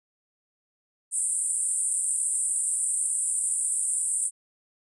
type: band-pass noise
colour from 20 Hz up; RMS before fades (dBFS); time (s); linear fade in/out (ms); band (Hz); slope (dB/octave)
white; -27; 1.11-4.31; 50; 8200 to 9400; 96
effects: none